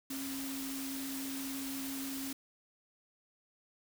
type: tone in noise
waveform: sine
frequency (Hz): 270.6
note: C#4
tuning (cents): -42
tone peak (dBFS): -39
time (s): 0.1-2.33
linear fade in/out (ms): 5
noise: white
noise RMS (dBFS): -43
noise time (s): 0.1-2.33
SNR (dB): +1
effects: none